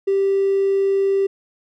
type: tone with hard clipping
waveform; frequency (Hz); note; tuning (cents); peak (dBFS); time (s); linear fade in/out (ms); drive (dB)
triangle; 392; G4; 0; -15; 0.07-1.27; 10; 3
effects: none